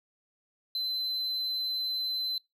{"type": "tone", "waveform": "triangle", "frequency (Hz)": 4055, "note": "B7", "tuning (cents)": 45, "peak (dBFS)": -28, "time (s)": [0.75, 2.38], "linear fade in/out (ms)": 2, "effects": ["noise-tail reverb RT60 0.2 s tail -24 dB re dry"]}